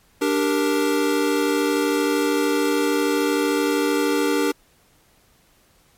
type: chord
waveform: square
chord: G minor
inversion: second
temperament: equal with one note detuned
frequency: 293.7 / 393.1 / 466.2 Hz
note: D4 / G4 / Bb4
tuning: 0 / +5 / 0 cents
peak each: -22 / -24 / -24 dBFS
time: 0.21-4.52 s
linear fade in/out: 10 ms
effects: pink hiss -58 dBFS RMS until 5.97 s + MP3 64 kbps